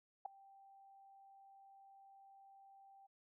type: tone with ADSR envelope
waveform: sine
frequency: 784 Hz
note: G5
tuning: in tune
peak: -36 dBFS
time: 0.25-3.07 s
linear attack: 8 ms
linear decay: 4 ms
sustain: -24 dB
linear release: 13 ms
effects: none